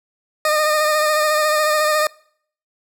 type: tone with vibrato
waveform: 20% pulse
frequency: 611 Hz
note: D#5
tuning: 32 cents flat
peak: -10 dBFS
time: 0.45-2.07 s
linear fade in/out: 2 ms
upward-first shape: sine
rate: 14 Hz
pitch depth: 26 cents each way
effects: noise-tail reverb RT60 0.6 s tail -24 dB re dry